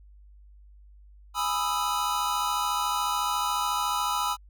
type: chord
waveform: square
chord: E major seventh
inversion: first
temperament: equal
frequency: 830.6 / 987.8 / 1244.5 / 1318.5 Hz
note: G#5 / B5 / D#6 / E6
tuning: 0 / 0 / 0 / 0 cents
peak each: -34 / -30 / -32 / -32 dBFS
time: 1.34-4.37 s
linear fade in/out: 50 ms
effects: added 50 Hz sine -49 dBFS peak until 4.49 s